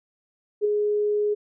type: tone with ADSR envelope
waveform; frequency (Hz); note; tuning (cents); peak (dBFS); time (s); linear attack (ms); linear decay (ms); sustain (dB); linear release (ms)
sine; 417.1; G#4; +7; -16; 0.61-1.35; 38; 8; -4; 20
effects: none